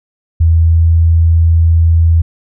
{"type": "tone with pitch glide", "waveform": "sine", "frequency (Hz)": [82.1, 82.62], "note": ["E2", "E2"], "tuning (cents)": [-6, 4], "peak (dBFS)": -5, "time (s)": [0.4, 2.22], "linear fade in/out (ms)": 10, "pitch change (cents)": 10, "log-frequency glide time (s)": [0.61, 0.85], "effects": []}